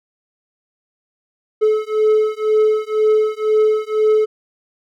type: beating tone pair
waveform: triangle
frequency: 430 / 432 Hz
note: A4 / A4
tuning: -40 / -32 cents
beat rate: 2 Hz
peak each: -14 dBFS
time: 1.61-4.26 s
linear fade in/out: 20 ms
effects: none